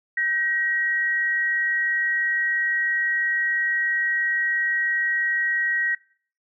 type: tone pair together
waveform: sine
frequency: 1557.1 / 1897 Hz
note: G6 / A#6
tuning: -12 / +30 cents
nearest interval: minor third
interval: 342 cents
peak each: -30 / -21 dBFS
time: 0.17-5.95 s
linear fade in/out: 5 ms
effects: noise-tail reverb RT60 0.5 s tail -22 dB re dry